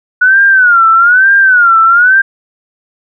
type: tone with vibrato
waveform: sine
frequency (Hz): 1458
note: F#6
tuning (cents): -26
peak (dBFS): -3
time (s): 0.21-2.22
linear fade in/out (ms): 10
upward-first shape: sine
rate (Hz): 1.1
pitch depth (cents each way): 160
effects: none